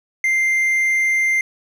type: tone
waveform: triangle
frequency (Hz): 2093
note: C7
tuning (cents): 0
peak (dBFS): -13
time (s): 0.24-1.41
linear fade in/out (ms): 2
effects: none